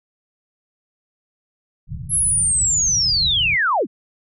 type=low-pass noise; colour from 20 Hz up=white; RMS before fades=-30 dBFS; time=1.87-3.58 s; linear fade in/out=50 ms; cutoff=160 Hz; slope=48 dB/octave
type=linear sweep; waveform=sine; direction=down; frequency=11175 to 151.5 Hz; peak=-15 dBFS; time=2.09-3.87 s; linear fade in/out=50 ms
effects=none